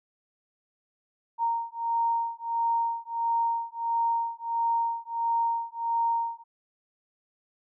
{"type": "beating tone pair", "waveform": "sine", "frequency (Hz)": [926, 927.5], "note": ["A#5", "A#5"], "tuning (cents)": [-12, -9], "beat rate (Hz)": 1.5, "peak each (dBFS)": -28, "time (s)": [1.38, 6.44], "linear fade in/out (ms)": 50, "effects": []}